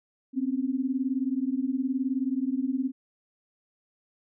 sine beating tone pair, 253.6 / 272.6 Hz, B3 / C#4, +46 / -29 cents, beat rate 19 Hz, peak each -28 dBFS, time 0.33-2.92 s, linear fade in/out 50 ms, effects none

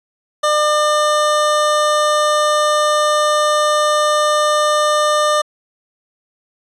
square tone pair together, 600 / 1200 Hz, D5 / D6, +37 / +37 cents, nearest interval octave, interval 1200 cents, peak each -16 dBFS, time 0.43-5.42 s, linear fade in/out 10 ms, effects resampled to 24000 Hz

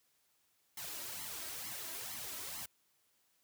white noise with flanger, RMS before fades -44 dBFS, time 0.77-2.66 s, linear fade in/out 5 ms, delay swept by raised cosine 0.95 to 3.15 ms, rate 2.2 Hz, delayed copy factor +0.7, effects white hiss -75 dBFS RMS until 3.43 s + high-pass 60 Hz 12 dB/octave

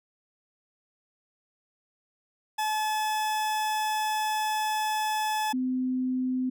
40% pulse / sine tone pair in turn, 860 / 255.7 Hz, A5 / C4, -40 / -40 cents, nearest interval octave + major sixth, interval 2100 cents, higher first, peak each -25 dBFS, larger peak neither, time 2.58-5.53 / 5.53-6.5 s, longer first, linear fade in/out 10 ms, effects none

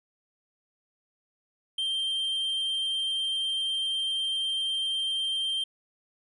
triangle tone, 3156 Hz, G7, 11 cents sharp, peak -25 dBFS, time 1.78-5.64 s, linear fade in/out 5 ms, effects resampled to 24000 Hz

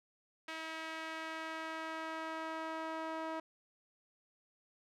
sawtooth tone with band-pass filter sweep, 320.9 Hz, E4, 46 cents flat, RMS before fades -42 dBFS, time 0.48-3.4 s, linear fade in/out 5 ms, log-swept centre 2200 to 920 Hz, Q 1.1, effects none

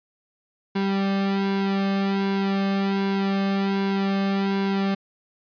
sawtooth tone with flanger, 196 Hz, G3, in tune, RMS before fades -23 dBFS, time 0.75-4.95 s, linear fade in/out 10 ms, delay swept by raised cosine 1.6 to 2.11 ms, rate 1.3 Hz, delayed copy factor -1, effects resampled to 11025 Hz

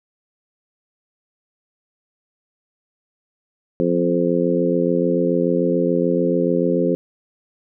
harmonic tone with a mistuned harmonic, 86.9 Hz, F2, 8 cents flat, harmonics 2 / 3 / 4 / 5 / 6, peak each -22 / -22 / -22 / -22 / -22 dBFS, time 3.8-6.95 s, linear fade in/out 0 ms, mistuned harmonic 2, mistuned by +18 cents, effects none

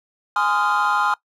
triangle chord, F minor seventh, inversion first, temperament equal with one note detuned, 830.6 / 1030.3 / 1244.5 / 1396.9 Hz, Ab5 / C6 / Eb6 / F6, 0 / -27 / 0 / 0 cents, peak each -20 dBFS, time 0.36-1.14 s, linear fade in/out 2 ms, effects noise-tail reverb RT60 0.1 s tail -21 dB re dry + tanh soft clip ceiling -9 dBFS

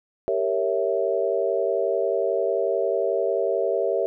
sine chord, G diminished seventh, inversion none, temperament equal with one note detuned, 392 / 463.2 / 554.4 / 659.3 Hz, G4 / Bb4 / Db5 / Fb5, 0 / -11 / 0 / 0 cents, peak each -26 dBFS, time 0.28-4.06 s, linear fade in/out 0 ms, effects none

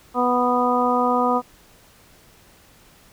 harmonic tone, 246.9 Hz, B3, in tune, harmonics 1 / 2 / 3 / 4 / 5, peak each -23 / -23 / -23 / -23 / -23 dBFS, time 0.14-1.42 s, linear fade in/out 50 ms, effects pink hiss -52 dBFS RMS until 3.12 s

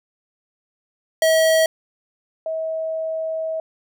square / sine tone pair in turn, 642 / 642 Hz, E5 / E5, -46 / -46 cents, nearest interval unison, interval 0 cents, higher neither, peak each -14 / -22 dBFS, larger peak first, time 1.22-1.66 / 2.46-3.6 s, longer second, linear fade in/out 2 ms, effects none

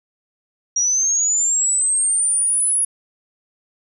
sine linear sweep, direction up, 5700 to 10450 Hz, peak -15 dBFS, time 0.76-2.85 s, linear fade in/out 5 ms, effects none

